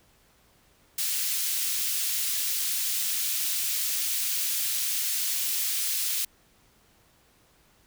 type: high-pass noise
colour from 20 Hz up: white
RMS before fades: -28 dBFS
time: 0.98-6.25 s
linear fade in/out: 5 ms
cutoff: 2700 Hz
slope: 12 dB/octave
effects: pink hiss -62 dBFS RMS until 7.86 s